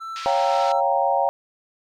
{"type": "tone with tremolo", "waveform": "triangle", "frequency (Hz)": 1331, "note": "E6", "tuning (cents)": 16, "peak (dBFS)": -27, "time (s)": [0, 0.81], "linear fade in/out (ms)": 20, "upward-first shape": "triangle", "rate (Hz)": 2, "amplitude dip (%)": 60}
{"type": "band-pass noise", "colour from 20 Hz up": "white", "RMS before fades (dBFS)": -36, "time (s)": [0.16, 0.72], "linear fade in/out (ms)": 0, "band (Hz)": [1200, 4800], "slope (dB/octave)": 24}
{"type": "chord", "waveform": "sine", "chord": "G half-diminished seventh", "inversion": "second", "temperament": "equal", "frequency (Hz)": [554.4, 698.5, 784, 932.3], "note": ["Db5", "F5", "G5", "Bb5"], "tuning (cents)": [0, 0, 0, 0], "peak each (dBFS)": [-23, -23, -22, -24], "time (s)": [0.26, 1.29], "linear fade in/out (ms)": 0}
{"effects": []}